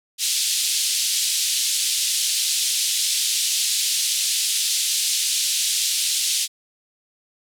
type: band-pass noise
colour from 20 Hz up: pink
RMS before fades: -22 dBFS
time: 0.18-6.48 s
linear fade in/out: 50 ms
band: 3300 to 11000 Hz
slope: 24 dB/octave
effects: none